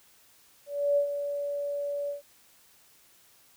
sine tone with ADSR envelope, 573 Hz, D5, 43 cents flat, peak -20 dBFS, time 0.66-2.22 s, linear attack 310 ms, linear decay 95 ms, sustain -9 dB, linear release 130 ms, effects white hiss -60 dBFS RMS until 3.56 s

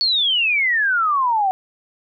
sine exponential sweep, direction down, 4484 to 740 Hz, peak -15 dBFS, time 0.01-1.51 s, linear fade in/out 0 ms, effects none

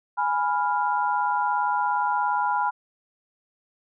sine chord, F diminished, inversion first, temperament equal, 830.6 / 987.8 / 1396.9 Hz, Ab5 / Cb6 / F6, 0 / 0 / 0 cents, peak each -25 / -24 / -29 dBFS, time 0.17-2.71 s, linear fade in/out 20 ms, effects none

